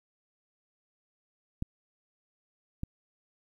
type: clicks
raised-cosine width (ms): 5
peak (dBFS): -19 / -21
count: 2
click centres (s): 1.624 / 2.834
effects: 10-bit